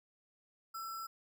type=tone with sample-and-hold; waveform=sine; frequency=1333 Hz; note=E6; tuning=19 cents sharp; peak=-40 dBFS; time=0.74-1.07 s; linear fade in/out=10 ms; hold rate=6300 Hz; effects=none